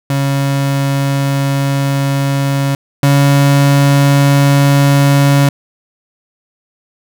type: tone pair in turn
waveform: 35% pulse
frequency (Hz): 138.59 / 140.61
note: C#3 / C#3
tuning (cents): 0 / +25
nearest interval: unison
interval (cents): 25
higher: second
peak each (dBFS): -10 / -5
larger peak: second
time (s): 0.1-2.75 / 3.03-5.49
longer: first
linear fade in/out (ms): 2
effects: none